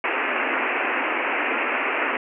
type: band-pass noise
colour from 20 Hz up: white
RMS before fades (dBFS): -24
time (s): 0.04-2.17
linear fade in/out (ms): 2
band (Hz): 240 to 2700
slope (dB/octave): 96
effects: none